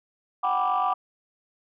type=chord; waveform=sine; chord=G major seventh; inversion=third; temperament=equal with one note detuned; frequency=740 / 788.5 / 987.8 / 1174.7 Hz; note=F#5 / G5 / B5 / D6; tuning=0 / +10 / 0 / 0 cents; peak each=-25 / -28 / -28 / -24 dBFS; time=0.43-0.94 s; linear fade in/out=10 ms; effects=tanh soft clip ceiling -16 dBFS